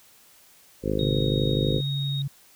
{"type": "harmonic tone", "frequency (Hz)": 51.91, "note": "G#1", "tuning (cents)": 0, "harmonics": [1, 2, 3, 4, 5, 6, 7, 8, 9, 10], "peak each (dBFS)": [-32, -32, -32, -32, -32, -32, -32, -32, -32, -32], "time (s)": [0.82, 1.82], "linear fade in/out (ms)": 50}
{"type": "tone", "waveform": "sine", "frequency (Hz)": 3751, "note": "A#7", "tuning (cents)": 10, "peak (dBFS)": -31, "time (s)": [0.99, 2.22], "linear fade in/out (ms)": 2}
{"type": "tone with pitch glide", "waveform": "sine", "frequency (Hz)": [135.6, 139.33], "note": ["C#3", "C#3"], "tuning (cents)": [-38, 9], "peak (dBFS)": -25, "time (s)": [1.01, 2.28], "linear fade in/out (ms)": 10, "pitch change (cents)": 47, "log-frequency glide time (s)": [1.53, 1.71]}
{"effects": ["white hiss -55 dBFS RMS until 2.55 s"]}